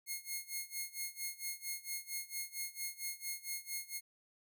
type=tone with tremolo; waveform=5% pulse; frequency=2155 Hz; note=C#7; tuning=49 cents flat; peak=-27 dBFS; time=0.06-4.01 s; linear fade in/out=50 ms; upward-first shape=sine; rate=4.4 Hz; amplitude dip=90%; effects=none